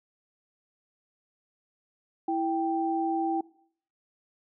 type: tone pair together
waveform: sine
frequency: 329.6 / 784 Hz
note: E4 / G5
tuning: 0 / 0 cents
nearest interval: octave + minor third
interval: 1500 cents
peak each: -28 dBFS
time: 2.28-3.41 s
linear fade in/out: 5 ms
effects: noise-tail reverb RT60 0.6 s tail -21 dB re dry